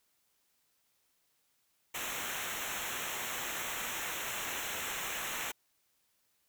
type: noise with comb filter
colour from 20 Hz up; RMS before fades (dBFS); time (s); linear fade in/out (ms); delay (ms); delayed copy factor
pink; -38; 1.94-5.52; 10; 0.21; -0.9
effects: white hiss -75 dBFS RMS until 6.48 s